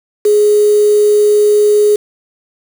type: tone with quantisation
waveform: sine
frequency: 417.4 Hz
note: G#4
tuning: 9 cents sharp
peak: -6 dBFS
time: 0.25-1.96 s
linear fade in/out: 5 ms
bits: 4
effects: none